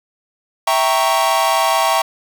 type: chord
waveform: 45% pulse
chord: E diminished seventh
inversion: none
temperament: equal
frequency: 659.3 / 784 / 932.3 / 1108.7 Hz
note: E5 / G5 / Bb5 / Db6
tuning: 0 / 0 / 0 / 0 cents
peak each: -19 dBFS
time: 0.67-2.02 s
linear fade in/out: 5 ms
effects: none